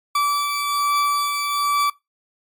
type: beating tone pair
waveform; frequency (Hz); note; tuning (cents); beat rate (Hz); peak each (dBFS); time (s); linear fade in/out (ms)
40% pulse; 1157 / 1158.2; D6 / D6; -26 / -24; 1.2; -18 / -26; 0.15-1.9; 5
effects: noise-tail reverb RT60 0.2 s tail -21 dB re dry + MP3 96 kbps